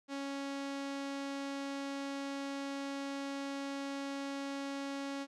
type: tone with low-pass filter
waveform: sawtooth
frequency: 277.2 Hz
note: C#4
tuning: in tune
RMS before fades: -40 dBFS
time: 0.08-5.27 s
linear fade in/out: 50 ms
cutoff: 6200 Hz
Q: 0.95
effects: none